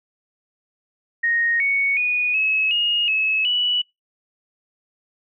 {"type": "tone with pitch steps", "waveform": "sine", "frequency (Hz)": [1864, 2224, 2466, 2576, 2860, 2584, 2950], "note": ["A#6", "C#7", "D#7", "E7", "F7", "E7", "F#7"], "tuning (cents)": [-1, 5, -16, -41, 41, -35, -6], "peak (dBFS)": -17, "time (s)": [1.23, 3.82], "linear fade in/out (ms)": 10, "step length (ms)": 370, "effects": ["noise-tail reverb RT60 0.2 s tail -25 dB re dry"]}